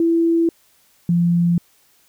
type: tone pair in turn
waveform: sine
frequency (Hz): 333.2 / 172.18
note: E4 / F3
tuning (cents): +19 / -24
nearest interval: major seventh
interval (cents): 1143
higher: first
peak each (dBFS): -13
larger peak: neither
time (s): 0-0.49 / 1.09-1.58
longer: neither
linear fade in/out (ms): 2
effects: white hiss -57 dBFS RMS until 2.08 s